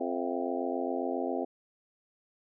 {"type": "harmonic tone with a mistuned harmonic", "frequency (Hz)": 87.31, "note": "F2", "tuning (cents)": 0, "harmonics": [3, 4, 5, 6, 7, 8, 9], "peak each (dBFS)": [-35, -36, -37, -38, -38, -39, -40], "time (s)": [0, 1.45], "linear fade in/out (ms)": 10, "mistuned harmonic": 7, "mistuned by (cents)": 92, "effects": []}